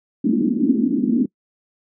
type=band-pass noise; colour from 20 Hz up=pink; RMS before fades=-18 dBFS; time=0.24-1.26 s; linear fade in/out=5 ms; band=220 to 300 Hz; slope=48 dB/octave; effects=noise-tail reverb RT60 0.1 s tail -23 dB re dry